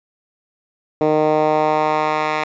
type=tone with band-pass filter sweep; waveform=10% pulse; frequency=153.8 Hz; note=D#3; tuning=20 cents flat; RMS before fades=-17 dBFS; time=1.01-2.44 s; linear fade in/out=2 ms; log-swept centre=450 to 1600 Hz; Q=1.3; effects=resampled to 16000 Hz

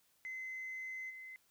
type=tone with level steps; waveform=sine; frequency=2051 Hz; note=C7; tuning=35 cents flat; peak=-40 / -47 dBFS; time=0.25-1.36 s; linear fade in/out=0 ms; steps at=1.09 s; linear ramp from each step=20 ms; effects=tanh soft clip ceiling -38 dBFS + white hiss -73 dBFS RMS until 1.5 s

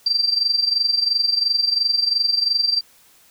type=tone with amplitude modulation; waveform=sine; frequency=4699 Hz; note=D8; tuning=in tune; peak=-13 dBFS; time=0.06-2.81 s; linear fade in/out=5 ms; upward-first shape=sine; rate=22.9 Hz; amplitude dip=75%; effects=white hiss -53 dBFS RMS until 3.3 s

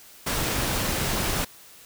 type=noise; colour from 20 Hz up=pink; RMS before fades=-26 dBFS; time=0.26-1.45 s; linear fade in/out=10 ms; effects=white hiss -49 dBFS RMS until 1.85 s

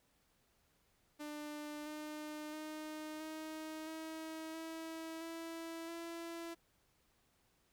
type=tone with pitch steps; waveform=sawtooth; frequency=298.2 / 303.2 / 308.4 / 313.6 / 318.9 / 324.3 / 329.7 / 335.3 Hz; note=D4 / D#4 / D#4 / D#4 / D#4 / E4 / E4 / E4; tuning=+27 / -45 / -15 / +14 / +43 / -28 / 0 / +30 cents; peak=-40 dBFS; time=1.19-6.55 s; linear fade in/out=20 ms; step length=670 ms; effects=pink hiss -75 dBFS RMS until 7.72 s

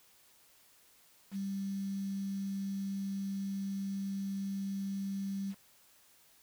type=tone with quantisation; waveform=sine; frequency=196 Hz; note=G3; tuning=in tune; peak=-34 dBFS; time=1.31-5.55 s; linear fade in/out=50 ms; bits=9; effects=white hiss -64 dBFS RMS until 6.42 s

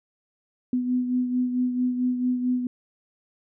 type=beating tone pair; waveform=sine; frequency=249.5 / 254 Hz; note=B3 / B3; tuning=+18 / +49 cents; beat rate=4.5 Hz; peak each=-22 / -31 dBFS; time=0.73-2.67 s; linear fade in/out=2 ms; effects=none

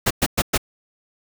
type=noise bursts; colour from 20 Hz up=pink; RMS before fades=-18 dBFS; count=4; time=0.06-0.578 s; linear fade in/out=10 ms; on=47 ms; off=110 ms; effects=none

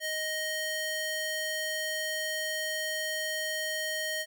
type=ring-modulated tone; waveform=sawtooth; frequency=1248 Hz; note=D#6; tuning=5 cents sharp; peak=-26 dBFS; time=0-4.26 s; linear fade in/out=50 ms; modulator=624 Hz; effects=none

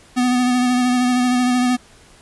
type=tone with vibrato; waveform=square; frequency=248.8 Hz; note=B3; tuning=13 cents sharp; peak=-15 dBFS; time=0.16-1.77 s; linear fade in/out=20 ms; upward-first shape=sine; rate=13 Hz; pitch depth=23 cents each way; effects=pink hiss -48 dBFS RMS until 2.21 s + resampled to 24000 Hz

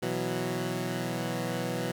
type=chord; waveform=15% pulse; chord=B suspended fourth; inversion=none; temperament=equal; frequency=123.47 / 164.81 / 185 Hz; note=B2 / E3 / F#3; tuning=0 / 0 / 0 cents; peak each=-28 dBFS; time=0.02-1.92 s; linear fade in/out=10 ms; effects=none

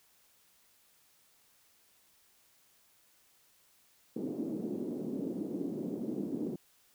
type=band-pass noise; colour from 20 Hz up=white; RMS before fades=-37 dBFS; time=4.16-6.56 s; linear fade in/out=5 ms; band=200 to 340 Hz; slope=24 dB/octave; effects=white hiss -67 dBFS RMS until 6.94 s

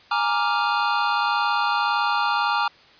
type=chord; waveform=square; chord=Bb dominant seventh; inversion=third; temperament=equal; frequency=830.6 / 932.3 / 1174.7 / 1396.9 Hz; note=Ab5 / Bb5 / D6 / F6; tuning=0 / 0 / 0 / 0 cents; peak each=-26 dBFS; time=0.11-2.68 s; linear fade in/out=5 ms; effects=white hiss -51 dBFS RMS until 2.99 s + resampled to 11025 Hz

